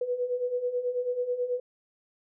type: beating tone pair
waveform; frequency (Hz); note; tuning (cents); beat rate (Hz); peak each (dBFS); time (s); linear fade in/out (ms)
sine; 486.9 / 496.1; B4 / B4; -25 / +8; 9.2; -33 / -28; 0.01-1.6; 5
effects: none